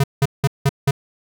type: tone bursts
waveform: square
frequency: 138.4 Hz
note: C#3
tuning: 2 cents flat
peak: -13 dBFS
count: 5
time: 0-0.91 s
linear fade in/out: 5 ms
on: 38 ms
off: 180 ms
effects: none